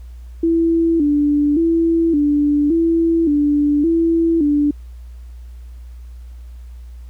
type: tone with vibrato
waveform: sine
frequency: 311.1 Hz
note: D#4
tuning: in tune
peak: -12 dBFS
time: 0.43-4.71 s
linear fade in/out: 5 ms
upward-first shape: square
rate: 0.88 Hz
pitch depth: 110 cents each way
effects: added 60 Hz sine -32 dBFS peak until 7.09 s + pink hiss -57 dBFS RMS until 7.09 s